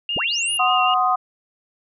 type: tone with vibrato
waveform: sine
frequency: 2794 Hz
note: F7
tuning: in tune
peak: -21 dBFS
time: 0.09-0.94 s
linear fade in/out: 2 ms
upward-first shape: sine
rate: 5.1 Hz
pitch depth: 35 cents each way
type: linear sweep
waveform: sine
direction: up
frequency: 59.8 to 11170 Hz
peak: -24 dBFS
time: 0.16-0.57 s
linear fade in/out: 0 ms
type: chord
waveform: sine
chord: C diminished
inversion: second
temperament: equal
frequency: 740 / 1046.5 / 1244.5 Hz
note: Gb5 / C6 / Eb6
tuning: 0 / 0 / 0 cents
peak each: -19 / -23 / -19 dBFS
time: 0.59-1.16 s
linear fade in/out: 10 ms
effects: none